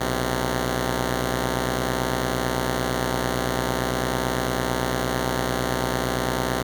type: tone pair together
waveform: 5% pulse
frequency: 60.45 / 129.8 Hz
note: B1 / C3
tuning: -36 / -13 cents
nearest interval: octave + minor second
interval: 1323 cents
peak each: -14 dBFS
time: 0-6.63 s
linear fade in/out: 10 ms
effects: none